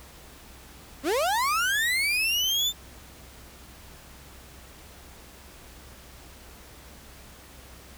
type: linear sweep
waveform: 35% pulse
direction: up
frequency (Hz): 248.4 to 3600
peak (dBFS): -21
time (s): 1.03-2.73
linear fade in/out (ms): 50
effects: added 64 Hz sine -51 dBFS peak until 7.97 s + pink hiss -49 dBFS RMS until 7.97 s